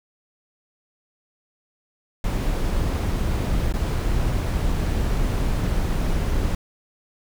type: noise with dropouts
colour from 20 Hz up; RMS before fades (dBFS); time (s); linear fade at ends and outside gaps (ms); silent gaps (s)
brown; -22; 2.24-6.55; 2; 3.725-3.738
effects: none